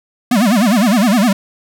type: tone with vibrato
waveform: square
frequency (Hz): 220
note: A3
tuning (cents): 0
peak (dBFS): -10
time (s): 0.31-1.33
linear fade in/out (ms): 5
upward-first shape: sine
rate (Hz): 9.8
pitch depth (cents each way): 250
effects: none